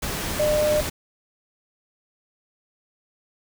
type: tone in noise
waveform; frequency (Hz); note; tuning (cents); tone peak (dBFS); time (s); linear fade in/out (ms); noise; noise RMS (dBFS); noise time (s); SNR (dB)
sine; 603; D5; +46; -18; 0.39-0.81; 10; pink; -28; 0.02-0.9; +7
effects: none